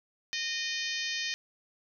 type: harmonic tone with a mistuned harmonic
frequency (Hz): 615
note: D#5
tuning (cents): -20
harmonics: 3 / 4 / 5 / 6 / 7 / 8 / 9 / 10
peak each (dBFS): -37 / -38 / -39 / -40 / -40 / -41 / -42 / -42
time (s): 0.33-1.34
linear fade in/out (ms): 0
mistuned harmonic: 6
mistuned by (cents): -18
effects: none